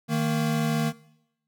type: tone pair together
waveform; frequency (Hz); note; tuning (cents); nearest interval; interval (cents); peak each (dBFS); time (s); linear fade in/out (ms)
square; 155.56 / 229.5; D#3 / A#3; 0 / -27; perfect fifth; 673; -26; 0.08-0.93; 50
effects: noise-tail reverb RT60 0.8 s tail -20 dB re dry